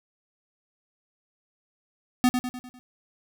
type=tone with echo; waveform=square; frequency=250 Hz; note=B3; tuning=21 cents sharp; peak=-17 dBFS; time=2.24-2.29 s; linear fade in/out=0 ms; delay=100 ms; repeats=5; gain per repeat=-6 dB; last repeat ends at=2.79 s; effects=none